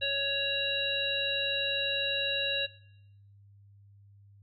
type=harmonic tone; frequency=556 Hz; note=C#5; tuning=5 cents sharp; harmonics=1 / 3 / 5 / 7; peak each=-36 / -36 / -31 / -31 dBFS; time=0.01-2.67 s; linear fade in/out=20 ms; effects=noise-tail reverb RT60 0.8 s tail -21 dB re dry + added 100 Hz sine -54 dBFS peak until 4.42 s